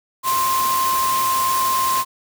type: tone in noise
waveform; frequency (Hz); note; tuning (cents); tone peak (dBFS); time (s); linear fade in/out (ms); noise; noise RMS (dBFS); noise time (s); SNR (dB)
sine; 1051; C6; +7; -17; 0.23-2.05; 50; white; -25; 0.23-2.05; +5
effects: none